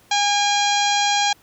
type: harmonic tone with a mistuned harmonic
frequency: 816 Hz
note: G#5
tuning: 31 cents flat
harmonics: 1 / 2 / 3 / 4 / 5 / 6 / 7 / 8 / 9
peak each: -19 / -27 / -26 / -24 / -26 / -32 / -29 / -30 / -34 dBFS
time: 0.11-1.33 s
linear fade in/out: 5 ms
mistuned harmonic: 3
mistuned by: -27 cents
effects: pink hiss -54 dBFS RMS until 1.42 s + high-pass 60 Hz 12 dB/octave